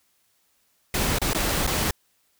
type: noise with dropouts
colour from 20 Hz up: pink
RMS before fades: -24 dBFS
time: 0.94-1.91 s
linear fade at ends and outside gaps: 2 ms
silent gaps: 1.186-1.216 / 1.334-1.347 / 1.667-1.674 s
effects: white hiss -67 dBFS RMS until 2.39 s